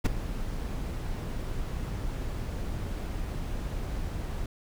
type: noise with ADSR envelope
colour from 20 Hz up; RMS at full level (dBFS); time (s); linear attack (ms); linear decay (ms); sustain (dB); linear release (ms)
brown; -17; 0.04-4.46; 22; 8; -16; 3
effects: none